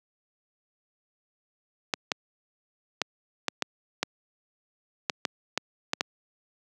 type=clicks; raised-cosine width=0.2 ms; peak=-7 dBFS; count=11; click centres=1.938 / 2.118 / 3.017 / 3.483 / 3.623 / 4.03 / 5.098 / 5.252 / 5.576 / 5.934 / 6.009 s; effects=high-pass 200 Hz 12 dB/octave